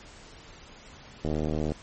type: click train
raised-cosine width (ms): 2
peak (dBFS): -16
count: 37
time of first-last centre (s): 1.25-1.719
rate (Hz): 76.7
effects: pink hiss -49 dBFS RMS until 1.82 s + MP3 32 kbps